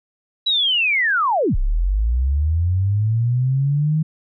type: linear two-way sweep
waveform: sine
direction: down then up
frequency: 3951 to 30 to 158.9 Hz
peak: -15 dBFS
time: 0.46-4.03 s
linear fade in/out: 10 ms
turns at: 1.56 s
effects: none